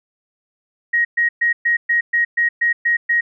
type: tone bursts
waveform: sine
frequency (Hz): 1885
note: A#6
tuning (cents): +19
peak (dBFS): -13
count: 10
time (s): 0.93-3.21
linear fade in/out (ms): 10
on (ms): 120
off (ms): 120
effects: none